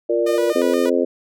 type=chord; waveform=sine; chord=Bb major; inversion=second; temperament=equal; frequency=349.2 / 466.2 / 587.3 Hz; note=F4 / Bb4 / D5; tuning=0 / 0 / 0 cents; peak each=-20 dBFS; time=0.09-0.53 s; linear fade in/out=10 ms
type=tone with vibrato; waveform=sawtooth; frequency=545 Hz; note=C#5; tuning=29 cents flat; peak=-21 dBFS; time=0.26-0.9 s; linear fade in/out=10 ms; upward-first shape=square; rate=4.2 Hz; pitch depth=190 cents each way
type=harmonic tone; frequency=87 Hz; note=F2; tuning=6 cents flat; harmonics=3 / 4 / 5 / 6 / 7; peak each=-21 / -21 / -21 / -21 / -25 dBFS; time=0.55-1.05 s; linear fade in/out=10 ms
effects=none